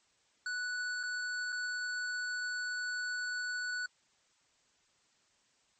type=tone with dropouts; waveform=square; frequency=1480 Hz; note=F#6; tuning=in tune; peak=-35 dBFS; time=0.46-3.86 s; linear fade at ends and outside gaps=2 ms; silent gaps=1.031-1.035 / 1.522-1.526 s; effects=white hiss -71 dBFS RMS until 5.79 s + MP3 32 kbps